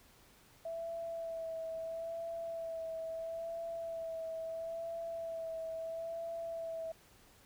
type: tone with vibrato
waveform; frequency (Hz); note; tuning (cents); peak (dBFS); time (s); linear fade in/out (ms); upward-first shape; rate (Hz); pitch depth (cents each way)
sine; 659.3; E5; 0; -38; 0.65-6.92; 5; sine; 0.75; 23
effects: pink hiss -63 dBFS RMS until 7.45 s